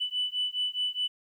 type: beating tone pair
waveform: sine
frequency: 2981 / 2985.8 Hz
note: F#7 / F#7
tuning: +12 / +15 cents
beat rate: 4.8 Hz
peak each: -30 dBFS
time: 0-1.08 s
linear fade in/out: 20 ms
effects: tanh soft clip ceiling -21 dBFS + 11-bit